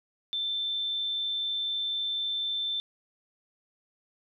sine tone, 3548 Hz, A7, 14 cents sharp, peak -28 dBFS, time 0.33-2.8 s, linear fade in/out 0 ms, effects none

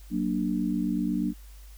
sine tone cluster, 187.2 / 235.4 / 296 Hz, F#3 / A#3 / D4, +20 / +17 / +14 cents, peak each -29 dBFS, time 0.1-1.34 s, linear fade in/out 50 ms, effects added 50 Hz sine -44 dBFS peak until 1.77 s + white hiss -57 dBFS RMS until 1.77 s

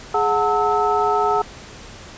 sine tone cluster, 417 / 734 / 895 / 1300 Hz, G#4 / F#5 / A5 / E6, +7 / -14 / +29 / -24 cents, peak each -21 dBFS, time 0.14-1.42 s, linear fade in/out 5 ms, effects pink hiss -39 dBFS RMS until 2.17 s + resampled to 16000 Hz

